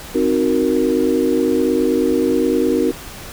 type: chord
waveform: sine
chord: C half-diminished seventh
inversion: none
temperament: equal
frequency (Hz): 261.6 / 311.1 / 370 / 466.2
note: C4 / Eb4 / Gb4 / Bb4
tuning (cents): 0 / 0 / 0 / 0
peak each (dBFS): -19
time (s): 0.14-2.92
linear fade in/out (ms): 20
effects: pink hiss -34 dBFS RMS until 3.32 s